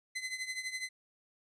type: tone with tremolo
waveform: sawtooth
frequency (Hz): 2040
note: C7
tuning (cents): -44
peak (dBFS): -30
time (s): 0.15-0.89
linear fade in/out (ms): 10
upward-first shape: triangle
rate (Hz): 12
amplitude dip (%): 80
effects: resampled to 22050 Hz